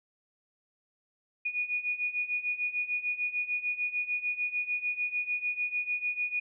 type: beating tone pair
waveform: sine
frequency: 2455 / 2461.7 Hz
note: D#7 / D#7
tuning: -24 / -19 cents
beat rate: 6.7 Hz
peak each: -34 / -31 dBFS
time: 1.45-6.4 s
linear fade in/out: 10 ms
effects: none